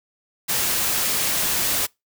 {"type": "noise", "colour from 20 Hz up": "white", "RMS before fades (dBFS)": -22, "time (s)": [0.48, 1.87], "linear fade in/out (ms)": 20, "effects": ["noise-tail reverb RT60 0.2 s tail -25 dB re dry"]}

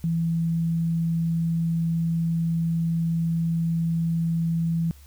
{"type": "tone", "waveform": "sine", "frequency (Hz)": 165.7, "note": "E3", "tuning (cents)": 9, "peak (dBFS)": -21, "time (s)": [0.04, 4.91], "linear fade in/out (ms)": 0, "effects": ["added 70 Hz sine -46 dBFS peak until 5.06 s", "white hiss -56 dBFS RMS until 5.06 s"]}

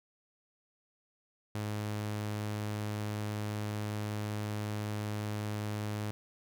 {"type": "tone", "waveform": "sawtooth", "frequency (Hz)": 105.3, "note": "G#2", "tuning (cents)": 24, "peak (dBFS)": -30, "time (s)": [1.55, 6.11], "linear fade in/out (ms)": 0, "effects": []}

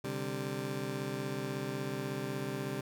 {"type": "chord", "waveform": "20% pulse", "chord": "C suspended second", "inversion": "none", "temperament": "just", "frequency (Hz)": [130.81, 147.16, 196.22], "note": ["C3", "D3", "G3"], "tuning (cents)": [0, 4, 2], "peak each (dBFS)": [-34, -36, -36], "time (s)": [0.04, 2.81], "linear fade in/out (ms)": 5, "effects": []}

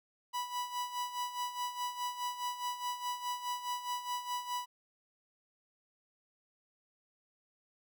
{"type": "tone with tremolo", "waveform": "45% pulse", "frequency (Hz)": 984, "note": "B5", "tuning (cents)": -7, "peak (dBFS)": -33, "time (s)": [0.33, 4.66], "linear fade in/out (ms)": 20, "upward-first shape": "sine", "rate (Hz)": 4.8, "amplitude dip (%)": 70, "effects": []}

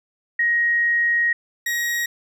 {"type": "tone pair in turn", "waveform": ["sine", "40% pulse"], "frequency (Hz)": [1883, 1893.5], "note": ["A#6", "A#6"], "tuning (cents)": [17, 27], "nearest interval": "unison", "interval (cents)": 10, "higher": "second", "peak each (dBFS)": [-16, -20], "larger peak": "first", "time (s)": [[0.39, 1.33], [1.66, 2.06]], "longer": "first", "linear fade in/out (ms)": 5, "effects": []}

